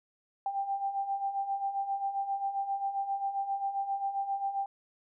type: beating tone pair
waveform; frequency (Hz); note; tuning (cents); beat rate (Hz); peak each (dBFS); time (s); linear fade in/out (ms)
sine; 784 / 791.5; G5 / G5; 0 / +17; 7.5; -37 / -31; 0.46-4.66; 2
effects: none